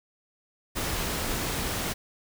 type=noise; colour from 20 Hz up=pink; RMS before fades=-30 dBFS; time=0.75-1.94 s; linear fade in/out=20 ms; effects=none